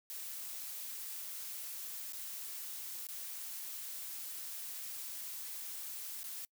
blue noise with dropouts, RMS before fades -44 dBFS, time 0.1-6.45 s, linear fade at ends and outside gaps 0 ms, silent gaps 2.123-2.132 / 3.069-3.087 / 6.232-6.241 s, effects noise-tail reverb RT60 0.1 s tail -26 dB re dry

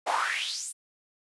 brown noise with high-pass filter sweep, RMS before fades -30 dBFS, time 0.06-0.73 s, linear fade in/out 20 ms, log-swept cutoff 680 to 10000 Hz, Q 5.4, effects high-pass 400 Hz 12 dB/octave + resampled to 24000 Hz

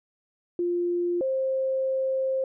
sine tone pair in turn, 349.8 / 528.7 Hz, F4 / C5, +3 / +18 cents, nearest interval perfect fifth, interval 715 cents, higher second, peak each -23 dBFS, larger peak neither, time 0.59-1.21 / 1.21-2.44 s, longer second, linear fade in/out 2 ms, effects none

